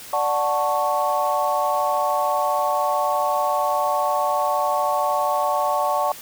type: chord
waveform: sine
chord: D major seventh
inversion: none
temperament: equal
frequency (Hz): 587.3 / 740 / 880 / 1108.7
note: D5 / F#5 / A5 / C#6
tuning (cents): 0 / 0 / 0 / 0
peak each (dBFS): -24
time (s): 0.13-6.12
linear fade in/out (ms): 2
effects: white hiss -39 dBFS RMS until 6.21 s